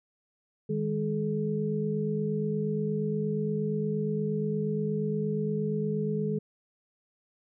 sine tone cluster, 155.7 / 204.2 / 428 Hz, D#3 / G#3 / A4, +2 / -29 / -48 cents, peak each -31 dBFS, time 0.69-6.39 s, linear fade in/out 10 ms, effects none

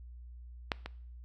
clicks, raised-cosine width 0.3 ms, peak -13 / -23 dBFS, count 2, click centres 0.718 / 0.86 s, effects noise-tail reverb RT60 0.6 s tail -22 dB re dry + added 60 Hz sine -46 dBFS peak until 1.24 s

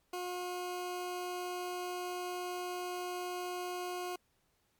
20% pulse tone, 359.1 Hz, F4, 48 cents sharp, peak -32 dBFS, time 0.13-4.16 s, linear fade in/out 5 ms, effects pink hiss -75 dBFS RMS until 4.79 s + MP3 96 kbps

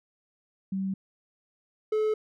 sine / triangle tone pair in turn, 192.3 / 431 Hz, G3 / A4, -33 / -36 cents, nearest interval octave + major second, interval 1397 cents, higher second, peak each -27 / -21 dBFS, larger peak second, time 0.72-0.94 / 1.92-2.14 s, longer neither, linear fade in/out 5 ms, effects none

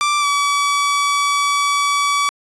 sawtooth tone with pitch glide, 1174.7 to 1143.9 Hz, D6 to D6, 0 to -46 cents, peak -11 dBFS, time 0.01-2.29 s, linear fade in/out 0 ms, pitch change -46 cents, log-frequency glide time 0.2-0.26 s, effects resampled to 22050 Hz

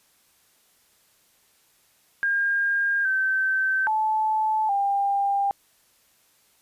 sine tone with pitch steps, 1612 / 1546 / 869 / 798 Hz, G6 / G6 / A5 / G5, +48 / -24 / -22 / +31 cents, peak -20 dBFS, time 2.23-5.51 s, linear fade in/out 0 ms, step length 820 ms, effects white hiss -62 dBFS RMS until 6.61 s + resampled to 32000 Hz

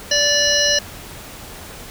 harmonic tone, 583 Hz, D5, 13 cents flat, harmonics 1 / 3 / 5 / 7 / 9 / 10, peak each -21 / -21 / -21 / -21 / -21 / -21 dBFS, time 0.11-0.79 s, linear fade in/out 5 ms, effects pink hiss -36 dBFS RMS until 1.9 s

